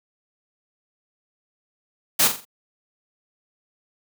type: noise with echo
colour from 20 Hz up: white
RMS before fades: -17 dBFS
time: 2.19-2.28 s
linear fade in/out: 10 ms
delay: 43 ms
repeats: 4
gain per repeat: -8 dB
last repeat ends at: 2.452 s
effects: high-pass 100 Hz 12 dB/octave